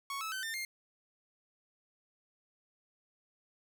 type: tone with pitch steps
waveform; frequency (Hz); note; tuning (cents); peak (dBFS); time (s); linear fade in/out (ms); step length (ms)
sawtooth; 1108.7 / 1303.3 / 1532.1 / 1801.1 / 2117; C#6 / E6 / G6 / A6 / C7; 0 / -20 / -40 / +40 / +20; -33; 0.1-0.65; 2; 110
effects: none